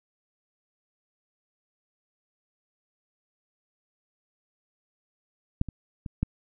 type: clicks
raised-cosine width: 5 ms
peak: -11 / -23 / -22 / -12 dBFS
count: 4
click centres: 5.614 / 5.687 / 6.062 / 6.23 s
effects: none